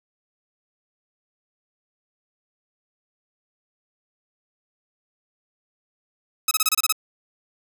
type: tone bursts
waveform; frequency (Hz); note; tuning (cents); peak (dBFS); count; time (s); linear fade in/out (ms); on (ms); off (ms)
5% pulse; 1282; E6; -49; -5; 8; 6.48-6.925; 5; 32; 27
effects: none